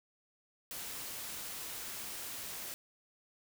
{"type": "noise", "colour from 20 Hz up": "white", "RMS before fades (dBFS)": -43, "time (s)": [0.71, 2.74], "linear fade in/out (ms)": 0, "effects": []}